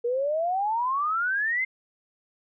sine exponential sweep, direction up, 466.2 to 2115 Hz, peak -23 dBFS, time 0.04-1.65 s, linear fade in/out 10 ms, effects none

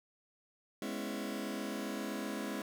sawtooth chord, C# minor seventh, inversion second, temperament just, 207.9 / 249.5 / 277.2 / 332.6 Hz, G#3 / B3 / C#4 / E4, +2 / +18 / 0 / +16 cents, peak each -37 / -40 / -38 / -40 dBFS, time 0.82-2.62 s, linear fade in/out 2 ms, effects none

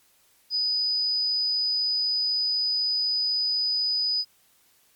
sine tone, 4978 Hz, D#8, in tune, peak -22 dBFS, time 0.5-4.25 s, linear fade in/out 50 ms, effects white hiss -62 dBFS RMS until 4.95 s + MP3 96 kbps

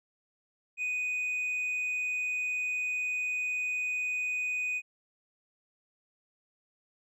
sine tone with tanh clipping, 2489 Hz, D#7, in tune, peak -30 dBFS, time 0.77-4.82 s, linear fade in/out 50 ms, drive 2 dB, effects none

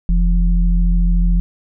sine tone pair together, 43.15 / 172.7 Hz, F1 / F3, -20 / -19 cents, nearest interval 2 octaves, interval 2401 cents, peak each -11 / -19 dBFS, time 0.09-1.4 s, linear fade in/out 0 ms, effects none

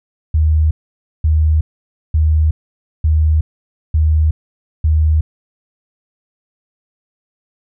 sine tone bursts, 77.78 Hz, D#2, in tune, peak -9 dBFS, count 6, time 0.34-5.21 s, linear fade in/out 5 ms, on 370 ms, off 530 ms, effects none

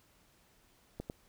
clicks, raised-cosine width 2 ms, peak -25 dBFS, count 2, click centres 1 / 1.099 s, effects pink hiss -67 dBFS RMS until 1.28 s

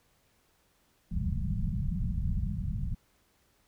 pink low-pass noise, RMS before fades -31 dBFS, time 1.11-2.95 s, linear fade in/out 10 ms, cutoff 210 Hz, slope 96 dB/octave, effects pink hiss -69 dBFS RMS until 3.67 s

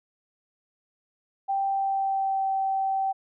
sine tone with pitch glide, 784 to 773.7 Hz, G5 to G5, 0 to -23 cents, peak -23 dBFS, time 1.48-3.13 s, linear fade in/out 20 ms, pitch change -23 cents, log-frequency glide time 1.66-2.47 s, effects none

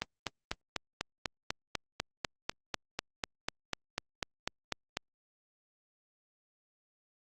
click train, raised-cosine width 0.2 ms, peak -14 dBFS, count 21, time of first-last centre 0.02-4.97 s, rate 4.04 Hz, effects Opus 32 kbps

